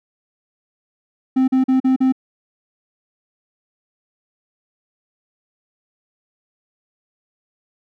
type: tone bursts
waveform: triangle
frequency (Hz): 260.9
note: C4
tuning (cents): -5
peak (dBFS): -10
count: 5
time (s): 1.36-2.124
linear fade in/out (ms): 10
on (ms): 120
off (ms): 41
effects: none